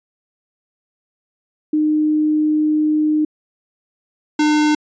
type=tone pair in turn; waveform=sine / square; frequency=305.7 / 302 Hz; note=D#4 / D4; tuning=-30 / +48 cents; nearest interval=unison; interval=22 cents; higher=first; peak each=-13 dBFS; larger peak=neither; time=1.73-3.25 / 4.39-4.75 s; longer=first; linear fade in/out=5 ms; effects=resampled to 16000 Hz